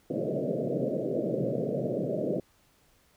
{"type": "band-pass noise", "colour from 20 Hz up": "white", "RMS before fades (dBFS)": -30, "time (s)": [0.1, 2.4], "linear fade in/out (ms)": 5, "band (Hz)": [120, 630], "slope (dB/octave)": 96, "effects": ["pink hiss -65 dBFS RMS until 3.16 s"]}